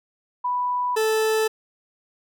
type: tone pair in turn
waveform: sine / 40% pulse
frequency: 987.8 / 438.1 Hz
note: B5 / A4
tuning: 0 / -7 cents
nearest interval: octave + major second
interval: 1407 cents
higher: first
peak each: -21 / -18 dBFS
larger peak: second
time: 0.44-0.96 / 0.96-1.48 s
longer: neither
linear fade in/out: 10 ms
effects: none